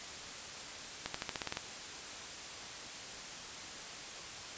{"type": "accelerating click train", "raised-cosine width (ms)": 0.2, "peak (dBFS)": -18, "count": 9, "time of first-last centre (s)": [1.06, 1.571], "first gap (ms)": 84, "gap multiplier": 0.92, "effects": ["white hiss -45 dBFS RMS until 4.57 s", "resampled to 16000 Hz"]}